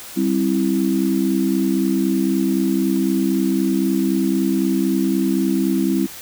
sine chord, C major, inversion second, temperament equal with one note detuned, 196 / 265.7 / 329.6 Hz, G3 / C4 / E4, 0 / +27 / 0 cents, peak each -20 dBFS, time 0.16-6.07 s, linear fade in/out 20 ms, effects white hiss -36 dBFS RMS until 6.21 s

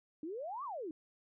sine exponential two-way sweep, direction up then down, 293.7 to 1204 to 293.7 Hz, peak -39 dBFS, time 0.23-0.91 s, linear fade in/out 2 ms, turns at 0.64 s, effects none

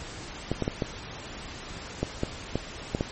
clicks, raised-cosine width 2 ms, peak -12 dBFS, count 9, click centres 0.516 / 0.623 / 0.679 / 0.822 / 2.03 / 2.234 / 2.556 / 2.949 / 3.009 s, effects pink hiss -40 dBFS RMS until 3.11 s + MP3 32 kbps

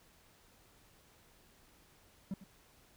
triangle tone with echo, 192.9 Hz, G3, 28 cents flat, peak -33 dBFS, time 2.31-2.34 s, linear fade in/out 2 ms, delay 100 ms, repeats 1, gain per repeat -15 dB, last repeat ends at 2.44 s, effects pink hiss -65 dBFS RMS until 2.96 s

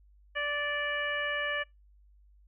harmonic tone, 584 Hz, D5, 10 cents flat, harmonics 1 / 2 / 3 / 4 / 5, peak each -36 / -39 / -32 / -39 / -39 dBFS, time 0.35-1.64 s, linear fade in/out 20 ms, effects noise-tail reverb RT60 0.2 s tail -26 dB re dry + added 50 Hz sine -57 dBFS peak until 2.47 s

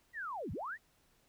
sine linear two-way sweep, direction down then up, 1975.5 to 61.74 to 1975.5 Hz, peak -38 dBFS, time 0.13-0.78 s, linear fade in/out 50 ms, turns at 0.52 s, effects pink hiss -71 dBFS RMS until 1.28 s

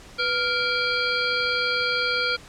harmonic tone with a mistuned harmonic, 466.2 Hz, A#4, in tune, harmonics 1 / 3 / 5 / 7 / 9 / 10, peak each -30 / -25 / -28 / -31 / -31 / -30 dBFS, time 0.18-2.37 s, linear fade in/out 20 ms, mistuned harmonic 1, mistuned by +100 cents, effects pink hiss -46 dBFS RMS until 2.48 s + low-pass 8000 Hz 12 dB/octave

